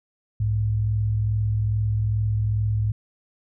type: tone pair together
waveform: sine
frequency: 64.1 / 106.53 Hz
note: C2 / G#2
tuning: -35 / +45 cents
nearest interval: major sixth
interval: 880 cents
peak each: -29 / -20 dBFS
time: 0.4-2.92 s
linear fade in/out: 5 ms
effects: none